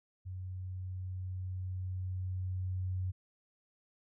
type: tone with level ramp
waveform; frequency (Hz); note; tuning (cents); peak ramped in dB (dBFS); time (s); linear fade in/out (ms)
sine; 92.5; F#2; 0; -39 to -32; 0.25-3.12; 20
effects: none